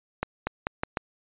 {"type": "accelerating click train", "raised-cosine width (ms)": 0.5, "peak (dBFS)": -11, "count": 5, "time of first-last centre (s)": [0.23, 0.972], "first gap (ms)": 240, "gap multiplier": 0.83, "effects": ["resampled to 8000 Hz"]}